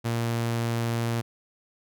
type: tone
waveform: sawtooth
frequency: 116.54 Hz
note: A#2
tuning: in tune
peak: -21 dBFS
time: 0.04-1.22 s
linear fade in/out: 20 ms
effects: none